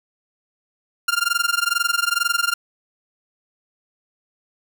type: tone with amplitude modulation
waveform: sawtooth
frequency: 1396.9 Hz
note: F6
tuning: in tune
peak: -11 dBFS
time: 1.08-2.54 s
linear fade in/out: 5 ms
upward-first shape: sine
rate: 22.2 Hz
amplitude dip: 95%
effects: none